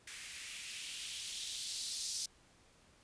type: noise with band-pass filter sweep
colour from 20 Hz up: violet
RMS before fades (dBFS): -43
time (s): 0.07-2.26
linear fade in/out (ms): 5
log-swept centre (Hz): 1900 to 5000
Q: 2.4
effects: pink hiss -66 dBFS RMS until 3.03 s + resampled to 22050 Hz